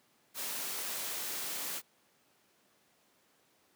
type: noise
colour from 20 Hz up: white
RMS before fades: -38 dBFS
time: 0.34-1.82 s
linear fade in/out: 50 ms
effects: pink hiss -69 dBFS RMS until 3.75 s + high-pass 200 Hz 12 dB/octave